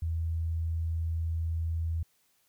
sine tone, 82 Hz, E2, 9 cents flat, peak -28 dBFS, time 0.02-2.03 s, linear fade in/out 5 ms, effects white hiss -70 dBFS RMS until 2.48 s

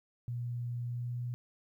sine tone with pitch glide, 120.6 to 122 Hz, B2 to B2, -41 to -21 cents, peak -34 dBFS, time 0.28-1.34 s, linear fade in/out 0 ms, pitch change +20 cents, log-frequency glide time 0.83-1.22 s, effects 12-bit

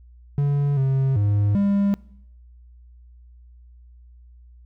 triangle tone with pitch steps, 142.8 / 134.2 / 102.6 / 200.3 Hz, D3 / C3 / G#2 / G3, -48 / +44 / -21 / +38 cents, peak -15 dBFS, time 0.38-1.94 s, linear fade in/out 0 ms, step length 390 ms, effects noise-tail reverb RT60 0.8 s tail -23 dB re dry + added 60 Hz sine -45 dBFS peak until 4.65 s

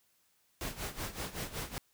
pink noise with tremolo, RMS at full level -37 dBFS, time 0.61-1.78 s, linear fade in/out 0 ms, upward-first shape sine, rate 5.3 Hz, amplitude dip 80%, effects white hiss -72 dBFS RMS until 1.93 s

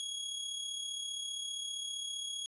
sawtooth tone with amplitude modulation, 3322 Hz, G#7, in tune, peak -32 dBFS, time 0-2.46 s, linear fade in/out 0 ms, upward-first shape sine, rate 35.2 Hz, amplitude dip 45%, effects resampled to 24000 Hz

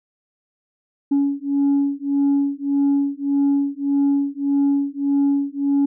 sine beating tone pair, 280 / 281.7 Hz, C#4 / C#4, +18 / +28 cents, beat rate 1.7 Hz, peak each -18 dBFS, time 1.11-5.86 s, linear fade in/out 10 ms, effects tanh soft clip ceiling -12 dBFS

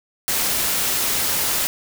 white noise, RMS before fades -21 dBFS, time 0.28-1.67 s, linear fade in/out 0 ms, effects none

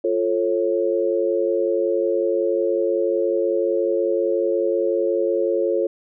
sine chord, F augmented, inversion none, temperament equal with one note detuned, 349.2 / 440 / 545.5 Hz, F4 / A4 / C#5, 0 / 0 / -28 cents, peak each -22 dBFS, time 0.04-5.87 s, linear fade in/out 5 ms, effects none

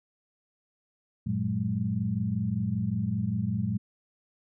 sine tone cluster, 96.1 / 115.8 / 182.8 / 208 Hz, G2 / A#2 / F#3 / G#3, -34 / -11 / -21 / +3 cents, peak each -35 / -30 / -32 / -31 dBFS, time 1.26-3.78 s, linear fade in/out 10 ms, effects none

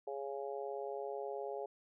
harmonic tone, 138.59 Hz, C#3, in tune, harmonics 3 / 4 / 5 / 6, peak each -42 / -44 / -46 / -48 dBFS, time 0.07-1.66 s, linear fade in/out 5 ms, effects none

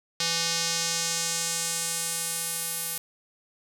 square tone with band-pass filter sweep, 166.9 Hz, E3, 22 cents sharp, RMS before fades -29 dBFS, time 0.2-2.98 s, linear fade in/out 2 ms, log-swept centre 5000 to 12000 Hz, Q 1.7, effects none

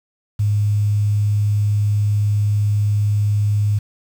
sine tone with quantisation, 103.83 Hz, G#2, in tune, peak -14 dBFS, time 0.39-3.79 s, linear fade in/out 10 ms, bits 7, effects none

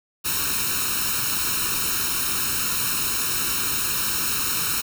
white noise with comb filter, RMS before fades -24 dBFS, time 0.24-4.82 s, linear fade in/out 20 ms, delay 0.74 ms, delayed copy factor +0.95, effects none

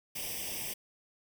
white noise with comb filter, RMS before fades -38 dBFS, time 0.15-0.74 s, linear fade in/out 10 ms, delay 0.36 ms, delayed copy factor +1, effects none

